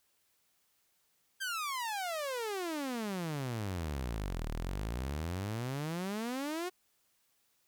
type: exponential two-way sweep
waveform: sawtooth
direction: down then up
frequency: 1612 to 36.71 to 372.6 Hz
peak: -31 dBFS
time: 1.4-6.7 s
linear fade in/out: 20 ms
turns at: 4.48 s
effects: white hiss -74 dBFS RMS until 7.67 s